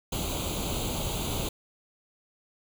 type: noise with comb filter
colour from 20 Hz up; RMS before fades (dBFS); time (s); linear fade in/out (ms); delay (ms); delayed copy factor
pink; -31; 0.12-1.49; 5; 0.28; +0.85
effects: none